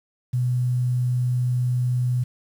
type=tone with quantisation; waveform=sine; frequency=124.3 Hz; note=B2; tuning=12 cents sharp; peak=-19 dBFS; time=0.33-2.24 s; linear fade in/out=10 ms; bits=8; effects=none